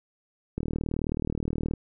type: click train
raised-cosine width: 3 ms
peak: -16 dBFS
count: 46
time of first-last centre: 0.58-1.737 s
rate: 38.9 Hz
effects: none